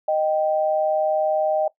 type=tone pair together; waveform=sine; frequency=620 / 780.1 Hz; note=D#5 / G5; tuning=-6 / -9 cents; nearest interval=major third; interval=397 cents; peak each=-19 / -23 dBFS; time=0.08-1.68 s; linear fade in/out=5 ms; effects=noise-tail reverb RT60 0.1 s tail -18 dB re dry